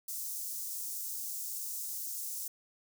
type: high-pass noise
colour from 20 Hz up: white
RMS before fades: -39 dBFS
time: 0.08-2.48 s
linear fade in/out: 5 ms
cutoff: 5900 Hz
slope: 24 dB/octave
effects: none